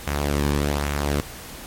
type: tone with flanger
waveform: sawtooth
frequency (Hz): 72.2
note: D2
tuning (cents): -29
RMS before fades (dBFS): -23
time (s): 0.07-1.21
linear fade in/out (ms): 5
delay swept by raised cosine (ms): 0.21 to 1.51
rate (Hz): 1.2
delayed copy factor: -0.5
effects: pink hiss -38 dBFS RMS until 1.66 s + MP3 64 kbps